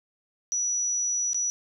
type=tone with dropouts; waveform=sine; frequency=5880 Hz; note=F#8; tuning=12 cents flat; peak=-24 dBFS; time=0.52-1.5 s; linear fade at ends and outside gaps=0 ms; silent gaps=1.332-1.345 s; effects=none